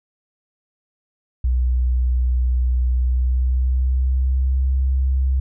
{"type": "tone with pitch glide", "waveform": "sine", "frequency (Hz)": [62.1, 65.79], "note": ["B1", "C2"], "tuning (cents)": [10, 10], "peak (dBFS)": -15, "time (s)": [1.44, 5.4], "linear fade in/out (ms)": 5, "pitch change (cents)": 100, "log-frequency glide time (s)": [2.92, 4.69], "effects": []}